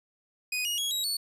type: tone with pitch steps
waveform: sawtooth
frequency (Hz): 2489 / 2876 / 3322 / 3839 / 4435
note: D#7 / F#7 / G#7 / B7 / C#8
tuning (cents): 0 / -50 / 0 / -50 / 0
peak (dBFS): -25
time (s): 0.52-1.17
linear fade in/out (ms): 5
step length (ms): 130
effects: resampled to 32000 Hz